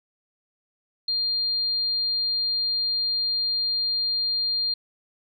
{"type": "tone", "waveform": "sine", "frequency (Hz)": 4200, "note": "C8", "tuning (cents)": 6, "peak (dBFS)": -22, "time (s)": [1.08, 4.74], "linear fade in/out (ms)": 5, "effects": []}